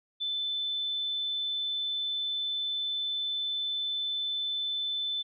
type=tone; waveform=sine; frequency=3520 Hz; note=A7; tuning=in tune; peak=-29 dBFS; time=0.2-5.23 s; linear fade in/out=20 ms; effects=none